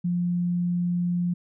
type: tone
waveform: sine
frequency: 175.7 Hz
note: F3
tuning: 11 cents sharp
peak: -22 dBFS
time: 0.04-1.34 s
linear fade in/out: 10 ms
effects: none